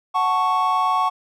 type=chord; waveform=triangle; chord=F# minor; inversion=none; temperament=equal; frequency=740 / 880 / 1108.7 Hz; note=F#5 / A5 / C#6; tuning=0 / 0 / 0 cents; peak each=-21 / -22 / -17 dBFS; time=0.14-1.1 s; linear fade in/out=20 ms; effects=none